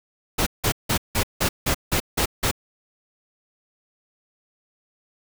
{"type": "noise bursts", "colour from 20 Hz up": "pink", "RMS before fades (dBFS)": -21, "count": 9, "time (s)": [0.38, 2.514], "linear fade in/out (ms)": 10, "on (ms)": 86, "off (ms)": 170, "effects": []}